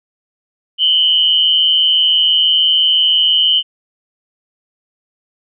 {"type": "tone pair together", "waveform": "sine", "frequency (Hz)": [2947, 3107], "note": ["F#7", "G7"], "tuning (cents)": [-8, -16], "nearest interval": "minor second", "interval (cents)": 92, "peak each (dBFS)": -12, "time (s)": [0.78, 3.63], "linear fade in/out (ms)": 50, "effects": []}